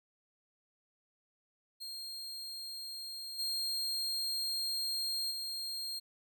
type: tone with level steps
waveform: 40% pulse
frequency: 4217 Hz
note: C8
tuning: 13 cents sharp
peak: -40 / -32 / -36 dBFS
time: 1.8-6 s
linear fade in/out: 20 ms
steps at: 3.38 / 5.3 s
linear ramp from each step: 20 ms
effects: none

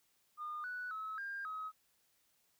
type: tone with pitch steps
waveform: sine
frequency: 1217 / 1480 / 1291 / 1602 / 1272 Hz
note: D#6 / F#6 / E6 / G6 / D#6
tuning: -39 / 0 / -37 / +37 / +38 cents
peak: -39 dBFS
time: 0.37-1.72 s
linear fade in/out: 50 ms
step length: 270 ms
effects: tanh soft clip ceiling -35 dBFS + white hiss -75 dBFS RMS until 2.59 s

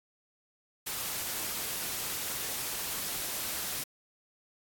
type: noise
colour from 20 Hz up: white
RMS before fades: -35 dBFS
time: 0.86-3.84 s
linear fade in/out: 10 ms
effects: AAC 64 kbps

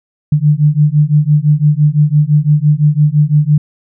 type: beating tone pair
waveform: sine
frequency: 146.5 / 152.4 Hz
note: D3 / D#3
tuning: -4 / -36 cents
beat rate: 5.9 Hz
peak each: -10 dBFS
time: 0.32-3.58 s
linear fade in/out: 5 ms
effects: none

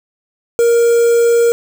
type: tone with quantisation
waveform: triangle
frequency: 469 Hz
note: A#4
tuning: 11 cents sharp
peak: -6 dBFS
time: 0.59-1.52 s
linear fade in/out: 0 ms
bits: 4
effects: none

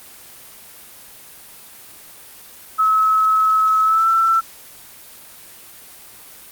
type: tone with pitch glide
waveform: sine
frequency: 1290 to 1336.3 Hz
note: E6 to E6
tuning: -38 to +23 cents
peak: -12 dBFS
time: 2.78-4.41 s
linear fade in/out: 20 ms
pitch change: +61 cents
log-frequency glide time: 3.83-4.08 s
effects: white hiss -41 dBFS RMS until 6.51 s + Opus 24 kbps

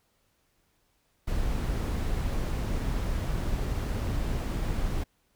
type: noise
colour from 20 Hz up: brown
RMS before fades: -29 dBFS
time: 1.27-5.04 s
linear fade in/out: 10 ms
effects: pink hiss -71 dBFS RMS until 5.35 s

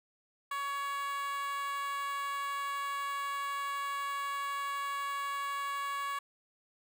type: tone with high-pass filter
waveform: 10% pulse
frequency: 561 Hz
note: C#5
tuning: 21 cents sharp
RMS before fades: -36 dBFS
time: 0.51-6.19 s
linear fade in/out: 5 ms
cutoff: 1200 Hz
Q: 6.7
effects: none

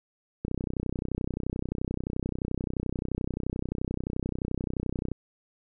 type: click train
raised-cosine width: 3 ms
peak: -17 dBFS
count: 148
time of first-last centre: 0.45-5.117 s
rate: 31.5 Hz
effects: none

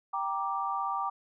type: chord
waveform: sine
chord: G minor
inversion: none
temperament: just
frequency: 784 / 940.8 / 1176 Hz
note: G5 / Bb5 / D6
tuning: 0 / +16 / +2 cents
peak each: -34 / -35 / -32 dBFS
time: 0.13-1.1 s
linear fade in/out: 10 ms
effects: none

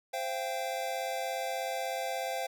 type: chord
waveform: square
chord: C suspended fourth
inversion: none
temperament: equal with one note detuned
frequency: 523.3 / 687.3 / 784 Hz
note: C5 / F5 / G5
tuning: 0 / -28 / 0 cents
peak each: -38 / -37 / -38 dBFS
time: 0.13-2.47 s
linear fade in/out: 10 ms
effects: none

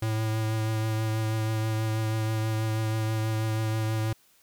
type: tone with vibrato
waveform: square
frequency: 110 Hz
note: A2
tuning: in tune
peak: -26 dBFS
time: 0.02-4.13 s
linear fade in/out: 5 ms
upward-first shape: triangle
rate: 6.2 Hz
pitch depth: 20 cents each way
effects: white hiss -62 dBFS RMS until 4.42 s

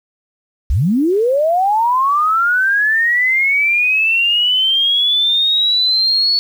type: linear sweep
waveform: sine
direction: up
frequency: 49 to 4435 Hz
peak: -11 dBFS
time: 0.7-6.39 s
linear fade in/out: 0 ms
effects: 7-bit

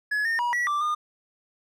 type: tone with pitch steps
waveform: triangle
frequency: 1695 / 1827 / 963 / 1938 / 1174 / 1215 Hz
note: G#6 / A#6 / B5 / B6 / D6 / D#6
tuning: +35 / -35 / -44 / -33 / -1 / -42 cents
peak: -21 dBFS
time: 0.11-0.95 s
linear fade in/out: 10 ms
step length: 140 ms
effects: none

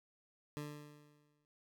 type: tone with exponential decay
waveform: 20% pulse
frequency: 148.1 Hz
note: D3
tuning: 15 cents sharp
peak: -35 dBFS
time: 0.57-1.45 s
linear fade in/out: 0 ms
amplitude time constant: 190 ms
effects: none

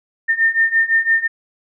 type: beating tone pair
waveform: sine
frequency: 1810 / 1815.9 Hz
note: A6 / A#6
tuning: +48 / -46 cents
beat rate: 5.9 Hz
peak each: -17 / -15 dBFS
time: 0.28-1.28 s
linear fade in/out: 20 ms
effects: none

